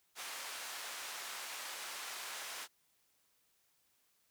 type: band-pass noise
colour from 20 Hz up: pink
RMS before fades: -45 dBFS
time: 0.15-2.68 s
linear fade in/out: 50 ms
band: 980 to 12000 Hz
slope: 12 dB/octave
effects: white hiss -75 dBFS RMS until 4.3 s